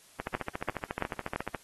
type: two click trains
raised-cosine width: 0.5 ms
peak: -18 / -14 dBFS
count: 20 / 4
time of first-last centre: 0.2-1.548 / 0.35-1.36 s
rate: 14.1 / 2.97 Hz
effects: white hiss -58 dBFS RMS until 1.63 s + AAC 32 kbps